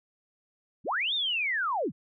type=linear two-way sweep; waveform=sine; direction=up then down; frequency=98 to 3733 to 98 Hz; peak=-26 dBFS; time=0.84-1.92 s; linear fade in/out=50 ms; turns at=1.14 s; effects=none